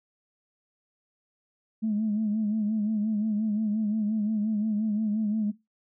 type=tone with vibrato; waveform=sine; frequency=213.7 Hz; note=G#3; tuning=50 cents sharp; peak=-23 dBFS; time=1.82-5.52 s; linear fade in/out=20 ms; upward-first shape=sine; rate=5.7 Hz; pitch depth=64 cents each way; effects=noise-tail reverb RT60 0.2 s tail -18 dB re dry + tanh soft clip ceiling -19 dBFS